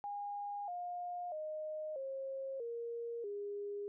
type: tone with pitch steps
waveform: sine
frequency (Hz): 815 / 709.5 / 617.7 / 537.7 / 468.1 / 407.5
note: G#5 / F5 / D#5 / C5 / A#4 / G#4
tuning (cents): -33 / +27 / -13 / +47 / +7 / -33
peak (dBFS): -39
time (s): 0.04-3.88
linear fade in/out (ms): 0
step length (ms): 640
effects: none